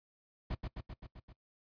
brown noise with echo, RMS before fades -36 dBFS, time 0.5-0.55 s, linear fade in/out 10 ms, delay 130 ms, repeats 6, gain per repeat -3 dB, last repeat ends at 1.33 s, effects noise-tail reverb RT60 0.1 s tail -19 dB re dry + resampled to 11025 Hz

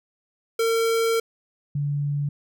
square / sine tone pair in turn, 455.4 / 144.11 Hz, A#4 / D3, -40 / -32 cents, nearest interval octave + minor sixth, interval 1992 cents, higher first, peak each -20 / -22 dBFS, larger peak first, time 0.59-1.2 / 1.75-2.29 s, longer first, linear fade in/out 5 ms, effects none

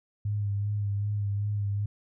sine tone with vibrato, 102.3 Hz, G#2, 26 cents flat, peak -26 dBFS, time 0.25-1.86 s, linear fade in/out 5 ms, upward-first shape sine, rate 2.6 Hz, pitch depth 30 cents each way, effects none

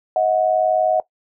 sine tone pair together, 633 / 733.2 Hz, D#5 / F#5, +30 / -16 cents, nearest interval minor third, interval 254 cents, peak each -17 dBFS, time 0.16-1 s, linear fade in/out 2 ms, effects noise-tail reverb RT60 0.1 s tail -17 dB re dry

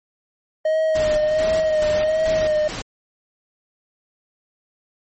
triangle tone with vibrato, 622.3 Hz, D#5, in tune, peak -14 dBFS, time 0.65-2.68 s, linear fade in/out 5 ms, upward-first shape sine, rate 1.4 Hz, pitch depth 36 cents each way
pink noise with tremolo, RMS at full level -29 dBFS, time 0.95-2.82 s, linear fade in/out 5 ms, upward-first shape square, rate 2.3 Hz, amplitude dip 60%
effects MP3 32 kbps

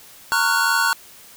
square chord, Gb major seventh, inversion first, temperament equal with one note detuned, 916.8 / 1108.7 / 1396.9 / 1480 Hz, Bb5 / Db6 / F6 / Gb6, -29 / 0 / 0 / 0 cents, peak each -24 / -25 / -24 / -20 dBFS, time 0.32-0.93 s, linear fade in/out 0 ms, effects white hiss -45 dBFS RMS until 1.36 s

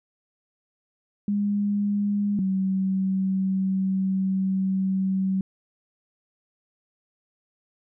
sine tone pair in turn, 204 / 190.66 Hz, G#3 / G3, -31 / -48 cents, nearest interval minor second, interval 117 cents, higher first, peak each -21 dBFS, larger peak neither, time 1.28-2.39 / 2.39-5.41 s, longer second, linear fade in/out 2 ms, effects none

